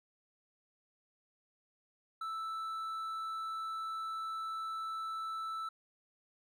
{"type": "tone with hard clipping", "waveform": "triangle", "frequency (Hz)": 1318.5, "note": "E6", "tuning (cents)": 0, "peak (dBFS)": -38, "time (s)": [2.21, 5.69], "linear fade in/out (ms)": 5, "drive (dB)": 7, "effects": []}